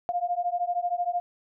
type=beating tone pair; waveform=sine; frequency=698.5 / 711.5 Hz; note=F5 / F5; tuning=0 / +32 cents; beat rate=13 Hz; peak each=-28 dBFS; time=0.09-1.2 s; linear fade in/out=0 ms; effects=none